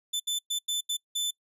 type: tone bursts at uneven times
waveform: sawtooth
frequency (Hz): 3520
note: A7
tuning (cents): 0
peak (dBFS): -24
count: 6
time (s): 0.13-0.2 / 0.27-0.39 / 0.5-0.59 / 0.68-0.81 / 0.89-0.97 / 1.15-1.31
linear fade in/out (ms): 10
effects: noise-tail reverb RT60 0.1 s tail -25 dB re dry + resampled to 32000 Hz